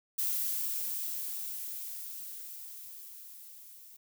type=noise with level ramp; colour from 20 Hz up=violet; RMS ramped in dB=-31 to -53 dBFS; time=0.18-3.97 s; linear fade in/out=10 ms; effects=none